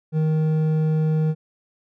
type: tone with hard clipping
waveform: triangle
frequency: 156.5 Hz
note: D#3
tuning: 10 cents sharp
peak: -19 dBFS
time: 0.12-1.35 s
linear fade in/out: 50 ms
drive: 10 dB
effects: none